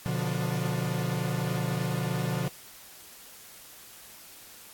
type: chord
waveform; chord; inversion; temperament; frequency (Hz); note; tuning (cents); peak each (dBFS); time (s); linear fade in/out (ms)
45% pulse; B diminished; none; equal with one note detuned; 123.47 / 146.83 / 177.05; B2 / D3 / F3; 0 / 0 / +24; -32; 0.06-2.48; 0
effects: white hiss -49 dBFS RMS until 4.73 s + AAC 64 kbps